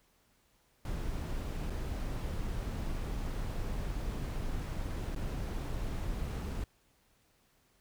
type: noise with dropouts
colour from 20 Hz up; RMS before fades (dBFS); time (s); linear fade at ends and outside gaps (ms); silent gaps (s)
brown; -36; 0.85-6.64; 2; 1.699-1.703 / 5.149-5.161
effects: pink hiss -70 dBFS RMS until 7.8 s